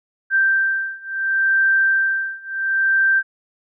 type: beating tone pair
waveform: sine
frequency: 1568 / 1568.71 Hz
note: G6 / G6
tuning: 0 / +1 cents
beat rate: 0.71 Hz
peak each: -19 / -18 dBFS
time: 0.3-3.23 s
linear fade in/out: 50 ms
effects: none